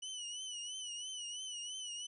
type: tone with vibrato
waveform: 25% pulse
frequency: 2960 Hz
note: F#7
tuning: in tune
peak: -38 dBFS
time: 0.02-2.07 s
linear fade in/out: 10 ms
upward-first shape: triangle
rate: 3 Hz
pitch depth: 85 cents each way
effects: resampled to 24000 Hz